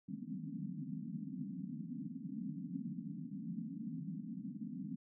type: band-pass noise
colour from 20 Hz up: pink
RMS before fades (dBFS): -44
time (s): 0.08-4.96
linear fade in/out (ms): 10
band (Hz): 150 to 280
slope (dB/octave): 96
effects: none